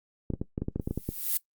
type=clicks; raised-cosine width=3 ms; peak=-17 dBFS; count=12; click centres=0.303 / 0.337 / 0.415 / 0.579 / 0.62 / 0.684 / 0.76 / 0.798 / 0.875 / 0.91 / 0.976 / 1.09 s
type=noise with exponential growth; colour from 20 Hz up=violet; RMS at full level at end=-24 dBFS; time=0.81-1.37 s; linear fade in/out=1 ms; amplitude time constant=120 ms
effects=noise-tail reverb RT60 0.1 s tail -19 dB re dry + Opus 48 kbps